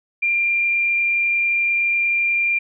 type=tone with frequency modulation; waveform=sine; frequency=2387 Hz; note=D7; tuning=28 cents sharp; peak=-16 dBFS; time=0.22-2.59 s; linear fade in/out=10 ms; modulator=31.5 Hz; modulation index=0.56; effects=none